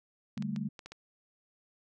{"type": "chord", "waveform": "sine", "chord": "D suspended fourth", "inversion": "none", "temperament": "equal", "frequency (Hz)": [146.83, 196, 220], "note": ["D3", "G3", "A3"], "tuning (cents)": [0, 0, 0], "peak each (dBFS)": [-39, -36, -36], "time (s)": [0.37, 0.69], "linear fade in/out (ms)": 5}
{"type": "clicks", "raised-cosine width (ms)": 0.2, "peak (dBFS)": -28, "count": 6, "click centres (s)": [0.377, 0.424, 0.562, 0.792, 0.86, 0.92]}
{"effects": []}